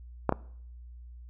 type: clicks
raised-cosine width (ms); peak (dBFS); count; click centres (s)
1; -9 / -12; 2; 0.293 / 0.324
effects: noise-tail reverb RT60 0.6 s tail -21 dB re dry + added 60 Hz sine -44 dBFS peak until 1.29 s